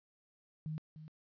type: tone with echo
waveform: sine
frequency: 155.56 Hz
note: D#3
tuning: in tune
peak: -37 dBFS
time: 0.66-0.78 s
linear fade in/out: 0 ms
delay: 300 ms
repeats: 1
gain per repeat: -11 dB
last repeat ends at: 1.08 s
effects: resampled to 11025 Hz + 13-bit